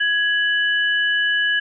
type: tone pair together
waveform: sine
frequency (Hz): 1669 / 2974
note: G#6 / F#7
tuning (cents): +8 / +8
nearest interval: minor seventh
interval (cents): 1000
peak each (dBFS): -17 / -23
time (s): 0-1.6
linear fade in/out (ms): 10
effects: none